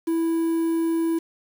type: tone with quantisation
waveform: triangle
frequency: 329.6 Hz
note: E4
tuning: in tune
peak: -18 dBFS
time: 0.07-1.19 s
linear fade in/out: 10 ms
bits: 7
effects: none